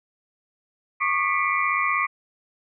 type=tone cluster; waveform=sine; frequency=1106 / 1202 / 1986 / 2195 / 2360 Hz; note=C#6 / D6 / B6 / C#7 / D7; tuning=-4 / +40 / +9 / -18 / +8 cents; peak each=-25 / -26 / -27 / -28 / -28 dBFS; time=1-2.07 s; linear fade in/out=20 ms; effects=none